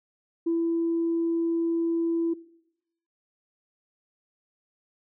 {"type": "tone", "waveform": "sine", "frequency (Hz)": 333.6, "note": "E4", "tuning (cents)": 21, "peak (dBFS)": -21, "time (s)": [0.46, 2.34], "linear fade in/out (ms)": 10, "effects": ["noise-tail reverb RT60 0.8 s tail -20 dB re dry", "tanh soft clip ceiling -18 dBFS"]}